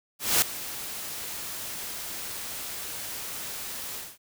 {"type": "noise with ADSR envelope", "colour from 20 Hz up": "white", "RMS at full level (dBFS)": -20, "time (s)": [0.19, 4.18], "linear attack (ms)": 230, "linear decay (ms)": 3, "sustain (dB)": -16, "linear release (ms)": 220, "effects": []}